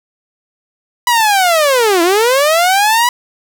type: linear two-way sweep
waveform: sawtooth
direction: down then up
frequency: 987.8 to 328.1 to 987.8 Hz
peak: -5 dBFS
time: 1.07-3.09 s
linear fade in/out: 2 ms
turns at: 2.02 s
effects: none